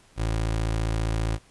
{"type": "tone", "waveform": "25% pulse", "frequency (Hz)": 55, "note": "A1", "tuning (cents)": 0, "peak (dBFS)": -20, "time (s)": [0.16, 1.39], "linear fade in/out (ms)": 50, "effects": ["pink hiss -57 dBFS RMS until 1.5 s", "resampled to 24000 Hz"]}